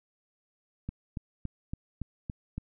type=click train; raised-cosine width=5 ms; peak=-22 dBFS; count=7; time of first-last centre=0.89-2.58 s; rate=3.55 Hz; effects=none